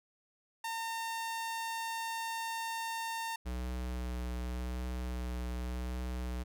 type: tone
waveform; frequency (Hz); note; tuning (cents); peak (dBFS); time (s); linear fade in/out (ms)
sawtooth; 910; A#5; -42; -32; 0.64-3.36; 5
type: tone with vibrato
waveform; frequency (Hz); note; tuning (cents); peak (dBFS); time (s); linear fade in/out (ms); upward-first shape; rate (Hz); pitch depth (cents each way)
square; 61.74; B1; 0; -36; 3.45-6.44; 20; triangle; 0.87; 18
effects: none